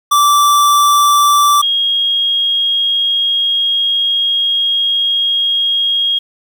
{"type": "tone pair in turn", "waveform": ["square", "sine"], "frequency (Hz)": [1166, 3267], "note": ["D6", "G#7"], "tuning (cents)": [-13, -29], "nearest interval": "octave + tritone", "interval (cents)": 1784, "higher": "second", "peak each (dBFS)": [-8, -11], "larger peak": "first", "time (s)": [[0.11, 1.62], [1.62, 6.19]], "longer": "second", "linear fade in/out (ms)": 10, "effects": ["7-bit"]}